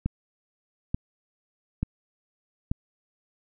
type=click train; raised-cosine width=5 ms; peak=-13 dBFS; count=4; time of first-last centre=0.06-2.715 s; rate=1.13 Hz; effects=none